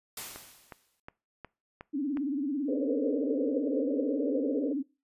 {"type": "noise with exponential decay", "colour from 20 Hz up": "white", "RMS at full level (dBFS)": -37, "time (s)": [0.17, 1], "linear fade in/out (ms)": 2, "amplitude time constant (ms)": 180}
{"type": "click train", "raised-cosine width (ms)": 0.5, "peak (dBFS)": -27, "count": 6, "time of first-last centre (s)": [0.36, 2.172], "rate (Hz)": 2.76}
{"type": "tone with vibrato", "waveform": "sine", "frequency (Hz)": 282.6, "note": "C#4", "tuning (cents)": 34, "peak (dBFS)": -28, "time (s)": [1.93, 4.83], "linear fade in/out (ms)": 20, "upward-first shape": "sine", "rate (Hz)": 18, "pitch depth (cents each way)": 140}
{"type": "band-pass noise", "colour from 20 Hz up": "pink", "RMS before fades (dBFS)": -33, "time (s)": [2.68, 4.73], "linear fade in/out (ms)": 5, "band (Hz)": [420, 550], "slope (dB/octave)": 96}
{"effects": ["noise-tail reverb RT60 0.3 s tail -23 dB re dry", "resampled to 32000 Hz"]}